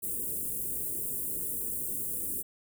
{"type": "band-stop noise", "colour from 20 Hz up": "white", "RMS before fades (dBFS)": -34, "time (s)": [0.02, 2.43], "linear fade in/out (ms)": 20, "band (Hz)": [490, 8400], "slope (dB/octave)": 48, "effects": []}